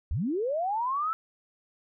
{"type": "linear sweep", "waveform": "sine", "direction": "up", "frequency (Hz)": [53.8, 1337], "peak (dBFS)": -26, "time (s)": [0.11, 1.13], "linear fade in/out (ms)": 0, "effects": []}